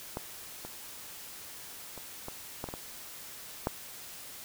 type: clicks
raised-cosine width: 1 ms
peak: -20 / -27 / -29 / -24 / -21 / -25 / -24 / -14 dBFS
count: 8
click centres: 0.171 / 0.65 / 1.977 / 2.284 / 2.641 / 2.688 / 2.739 / 3.671 s
effects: white hiss -46 dBFS RMS until 4.44 s